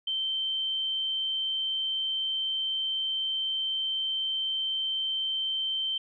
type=tone; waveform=sine; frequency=3112 Hz; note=G7; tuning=13 cents flat; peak=-27 dBFS; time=0.07-5.98 s; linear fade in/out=5 ms; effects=none